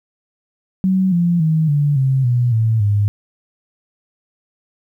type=tone with pitch steps; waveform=sine; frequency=188.4 / 172.76 / 158.42 / 145.28 / 133.22 / 122.16 / 112.02 / 102.73 Hz; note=F#3 / F3 / D#3 / D3 / C3 / B2 / A2 / G#2; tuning=+32 / -18 / +32 / -18 / +32 / -18 / +32 / -18 cents; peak=-12 dBFS; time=0.84-3.08 s; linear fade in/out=0 ms; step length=280 ms; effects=9-bit